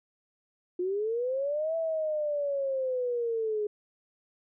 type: linear two-way sweep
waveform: sine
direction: up then down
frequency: 350.8 to 660 to 413.8 Hz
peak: -27 dBFS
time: 0.79-3.67 s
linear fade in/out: 5 ms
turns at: 1.76 s
effects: none